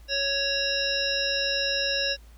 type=harmonic tone with a mistuned harmonic; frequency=554.4 Hz; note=C#5; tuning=in tune; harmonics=1 / 3 / 5 / 7 / 9 / 10; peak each=-31 / -31 / -31 / -31 / -31 / -31 dBFS; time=0.08-2.17 s; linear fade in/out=50 ms; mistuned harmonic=9; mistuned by=+45 cents; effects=added 56 Hz sine -46 dBFS peak until 2.37 s + pink hiss -59 dBFS RMS until 2.37 s